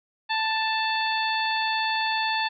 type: harmonic tone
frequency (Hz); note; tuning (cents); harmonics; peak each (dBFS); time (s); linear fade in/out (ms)
882; A5; +4; 1 / 2 / 3 / 4 / 5; -26 / -29 / -31 / -32 / -33; 0.29-2.49; 20
effects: none